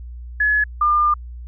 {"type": "tone pair in turn", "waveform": "sine", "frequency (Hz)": [1700, 1202.1], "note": ["G#6", "D6"], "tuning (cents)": [40, 40], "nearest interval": "tritone", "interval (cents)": 600, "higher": "first", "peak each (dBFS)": [-14, -13], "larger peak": "second", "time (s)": [[0.4, 0.64], [0.81, 1.14]], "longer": "second", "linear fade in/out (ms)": 5, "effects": ["added 60 Hz sine -31 dBFS peak until 1.47 s"]}